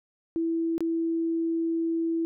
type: tone with dropouts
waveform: sine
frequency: 330 Hz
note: E4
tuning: 2 cents sharp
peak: -24 dBFS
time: 0.36-2.25 s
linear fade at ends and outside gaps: 0 ms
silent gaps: 0.78-0.806 s
effects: none